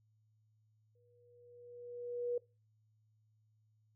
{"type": "tone with exponential growth", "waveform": "sine", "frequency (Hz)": 483.6, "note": "B4", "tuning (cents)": -36, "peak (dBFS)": -32, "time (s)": [0.95, 2.38], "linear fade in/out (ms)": 5, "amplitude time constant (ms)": 310, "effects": ["noise-tail reverb RT60 0.3 s tail -23 dB re dry", "added 108 Hz sine -70 dBFS peak until 3.95 s"]}